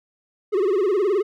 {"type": "tone with vibrato", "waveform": "triangle", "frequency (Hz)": 392, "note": "G4", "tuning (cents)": 0, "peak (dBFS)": -15, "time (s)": [0.52, 1.23], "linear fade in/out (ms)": 20, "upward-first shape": "sine", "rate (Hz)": 19, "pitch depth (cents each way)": 160, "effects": []}